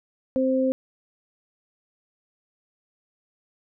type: tone pair together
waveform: sine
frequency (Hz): 261.6 / 523.2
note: C4 / C5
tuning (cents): 0 / 0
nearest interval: octave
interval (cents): 1200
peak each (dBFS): -22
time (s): 0.36-0.72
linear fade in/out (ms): 0
effects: none